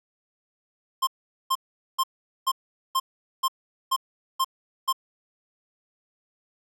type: tone bursts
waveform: square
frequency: 1055 Hz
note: C6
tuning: 14 cents sharp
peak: -21 dBFS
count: 9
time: 1.02-4.928 s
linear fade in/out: 10 ms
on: 52 ms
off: 430 ms
effects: none

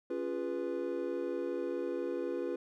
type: chord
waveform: triangle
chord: C# dominant seventh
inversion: none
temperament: equal with one note detuned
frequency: 277.2 / 349.2 / 409.4 / 493.9 Hz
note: C#4 / E#4 / G#4 / B4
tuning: 0 / 0 / -25 / 0 cents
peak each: -39 / -35 / -39 / -36 dBFS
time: 0.1-2.56 s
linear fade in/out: 5 ms
effects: none

